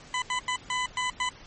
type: tone bursts at uneven times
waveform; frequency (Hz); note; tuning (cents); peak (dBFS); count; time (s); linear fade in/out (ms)
20% pulse; 1003; B5; +26; -21; 6; 0.14-0.22 / 0.3-0.39 / 0.48-0.56 / 0.7-0.86 / 0.97-1.1 / 1.2-1.29; 2
effects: pink hiss -49 dBFS RMS until 1.46 s + MP3 32 kbps